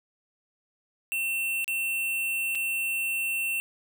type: tone with dropouts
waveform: square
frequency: 2700 Hz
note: E7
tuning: 41 cents sharp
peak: -27 dBFS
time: 1.12-3.6 s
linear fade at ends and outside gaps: 0 ms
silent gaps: 1.644-1.679 / 2.55-2.554 s
effects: none

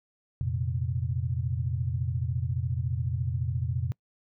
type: chord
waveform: sine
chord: F suspended fourth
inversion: none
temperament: equal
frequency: 87.31 / 116.54 / 130.81 Hz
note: F2 / Bb2 / C3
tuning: 0 / 0 / 0 cents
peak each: -31 dBFS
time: 0.41-3.92 s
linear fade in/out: 0 ms
effects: noise-tail reverb RT60 0.1 s tail -26 dB re dry

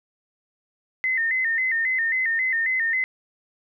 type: tone with vibrato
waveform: sine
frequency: 1931 Hz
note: B6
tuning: 39 cents flat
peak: -20 dBFS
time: 1.04-3.04 s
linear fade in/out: 0 ms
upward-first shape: square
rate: 3.7 Hz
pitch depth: 98 cents each way
effects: none

